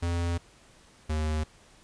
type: tone pair in turn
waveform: square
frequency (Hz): 85.8 / 77.42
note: F2 / D#2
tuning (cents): -30 / -8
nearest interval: major second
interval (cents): 178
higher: first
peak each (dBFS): -27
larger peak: neither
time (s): 0.02-0.38 / 1.09-1.44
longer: first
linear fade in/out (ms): 10
effects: pink hiss -57 dBFS RMS until 1.83 s + resampled to 22050 Hz